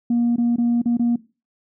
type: tone with dropouts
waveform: sine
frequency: 237.3 Hz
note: A#3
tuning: 31 cents sharp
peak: -14 dBFS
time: 0.1-1.16 s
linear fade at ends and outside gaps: 5 ms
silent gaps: 0.361-0.381 / 0.561-0.582 / 0.818-0.857 / 0.971-0.994 s
effects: noise-tail reverb RT60 0.3 s tail -19 dB re dry + tanh soft clip ceiling -13 dBFS